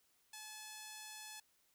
5% pulse tone, 860 Hz, A5, 40 cents flat, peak -37 dBFS, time 0.33-1.4 s, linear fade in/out 5 ms, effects white hiss -75 dBFS RMS until 1.74 s

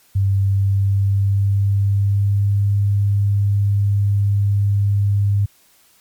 sine tone with pitch glide, 98 to 100.93 Hz, G2 to G#2, 0 to -49 cents, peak -13 dBFS, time 0.15-5.46 s, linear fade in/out 10 ms, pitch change +51 cents, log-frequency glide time 0.38-2.67 s, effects white hiss -54 dBFS RMS until 6 s + MP3 96 kbps

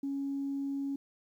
sine tone, 277.2 Hz, C#4, in tune, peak -31 dBFS, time 0.03-0.96 s, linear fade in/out 5 ms, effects tanh soft clip ceiling -27 dBFS + 11-bit

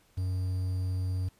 triangle tone with quantisation, 92.5 Hz, F#2, in tune, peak -26 dBFS, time 0.17-1.29 s, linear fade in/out 10 ms, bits 9, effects pink hiss -65 dBFS RMS until 1.39 s + resampled to 32000 Hz

